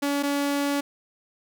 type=tone pair in turn; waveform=sawtooth; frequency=284.1 / 284.1 Hz; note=C#4 / C#4; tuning=+43 / +43 cents; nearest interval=unison; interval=0 cents; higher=neither; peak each=-19 dBFS; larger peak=neither; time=0.02-0.23 / 0.23-0.81 s; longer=second; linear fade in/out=10 ms; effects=none